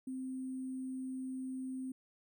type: tone with sample-and-hold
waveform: sine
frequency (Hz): 260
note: C4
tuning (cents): -11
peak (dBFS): -38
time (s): 0.07-1.92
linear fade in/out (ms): 5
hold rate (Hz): 8820
effects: none